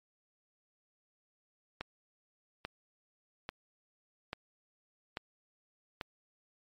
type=click train; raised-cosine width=0.3 ms; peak=-21 dBFS; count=6; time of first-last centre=1.81-6.012 s; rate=1.19 Hz; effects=MP3 64 kbps